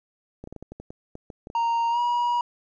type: clicks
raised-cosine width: 2 ms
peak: -25 dBFS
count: 12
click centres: 0.44 / 0.474 / 0.526 / 0.563 / 0.626 / 0.72 / 0.8 / 0.905 / 1.154 / 1.302 / 1.471 / 1.501 s
type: tone with pitch glide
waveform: triangle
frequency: 929 to 961.2 Hz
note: A#5 to B5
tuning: -6 to -47 cents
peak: -19 dBFS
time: 1.55-2.41 s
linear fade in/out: 2 ms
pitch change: +59 cents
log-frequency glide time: 1.9-1.99 s
effects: resampled to 16000 Hz + 10-bit